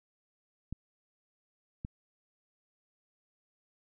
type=clicks; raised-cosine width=5 ms; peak=-25 dBFS; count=2; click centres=0.726 / 1.849 s; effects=none